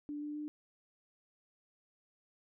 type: tone with pitch steps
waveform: sine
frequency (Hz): 293.7 / 296.6 / 299.5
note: D4 / D4 / D4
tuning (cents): 0 / +17 / +34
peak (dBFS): -38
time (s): 0.09-0.48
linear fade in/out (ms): 0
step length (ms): 130
effects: none